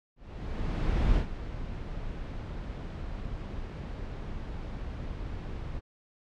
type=noise with ADSR envelope; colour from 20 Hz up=brown; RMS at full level=-25 dBFS; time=0.16-5.81 s; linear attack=1000 ms; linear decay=100 ms; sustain=-12 dB; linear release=36 ms; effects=low-pass 4000 Hz 12 dB/octave